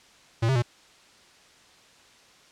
square tone with pitch steps, 114.2 / 133.1 / 120.2 Hz, A#2 / C3 / B2, -35 / +30 / -46 cents, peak -21 dBFS, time 0.42-0.624 s, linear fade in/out 10 ms, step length 68 ms, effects white hiss -55 dBFS RMS until 2.51 s + low-pass 6000 Hz 12 dB/octave

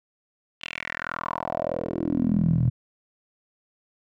10% pulse tone with band-pass filter sweep, 41.61 Hz, E1, 17 cents sharp, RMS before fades -26 dBFS, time 0.61-2.7 s, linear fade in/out 10 ms, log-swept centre 3000 to 120 Hz, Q 4.9, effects none

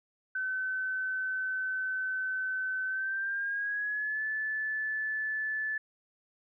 sine tone with pitch glide, 1523 to 1739.4 Hz, F#6 to A6, +50 to -20 cents, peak -30 dBFS, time 0.35-5.78 s, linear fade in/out 5 ms, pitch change +230 cents, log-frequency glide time 2.86-4.23 s, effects none

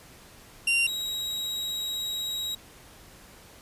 40% pulse tone pair in turn, 2767 / 3829 Hz, F7 / A#7, -17 / +46 cents, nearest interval tritone, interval 563 cents, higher second, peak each -20 / -28 dBFS, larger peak first, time 0.67-0.87 / 0.87-2.55 s, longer second, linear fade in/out 5 ms, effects pink hiss -51 dBFS RMS until 3.61 s + resampled to 32000 Hz

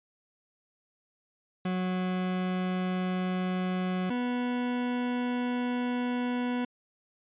40% pulse tone pair in turn, 183.8 / 245.8 Hz, F#3 / B3, -11 / -8 cents, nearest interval perfect fourth, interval 503 cents, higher second, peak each -27 dBFS, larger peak neither, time 1.65-4.1 / 4.1-6.65 s, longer second, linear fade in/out 5 ms, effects resampled to 8000 Hz

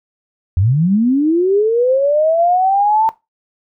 sine linear sweep, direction up, 83 to 900 Hz, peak -10 dBFS, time 0.57-3.09 s, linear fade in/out 0 ms, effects noise-tail reverb RT60 0.2 s tail -17 dB re dry

